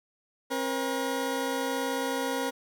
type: tone pair together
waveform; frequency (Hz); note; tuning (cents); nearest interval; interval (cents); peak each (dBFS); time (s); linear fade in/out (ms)
20% pulse; 268.2 / 477.9; C4 / A#4; +43 / +43; minor seventh; 1000; -26; 0.5-2.51; 20
effects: none